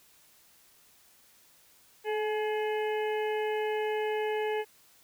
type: harmonic tone with a mistuned harmonic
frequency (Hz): 424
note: G#4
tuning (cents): +36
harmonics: 1 / 2 / 4 / 5 / 6 / 7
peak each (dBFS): -29 / -35 / -41 / -43 / -45 / -46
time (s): 2.04-4.65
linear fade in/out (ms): 50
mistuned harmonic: 1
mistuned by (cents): +24
effects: white hiss -61 dBFS RMS until 5.03 s